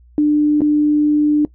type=tone with dropouts; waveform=sine; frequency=298.1 Hz; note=D4; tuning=26 cents sharp; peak=-10 dBFS; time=0.18-1.45 s; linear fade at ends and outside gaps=1 ms; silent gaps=0.607-0.617 s; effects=noise-tail reverb RT60 0.1 s tail -20 dB re dry + added 60 Hz sine -44 dBFS peak until 1.54 s